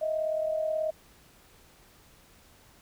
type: tone pair together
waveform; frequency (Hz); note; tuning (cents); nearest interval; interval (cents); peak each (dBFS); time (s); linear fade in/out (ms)
sine; 627 / 665.5; D#5 / E5; +13 / +16; minor second; 103; -27 / -35; 0.01-0.91; 10
effects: pink hiss -58 dBFS RMS until 2.81 s